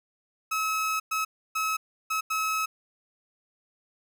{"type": "tone bursts at uneven times", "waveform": "30% pulse", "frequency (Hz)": 1288, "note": "E6", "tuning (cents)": -41, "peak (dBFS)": -23, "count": 5, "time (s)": [[0.51, 1], [1.11, 1.25], [1.55, 1.77], [2.1, 2.21], [2.3, 2.66]], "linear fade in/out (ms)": 10, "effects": []}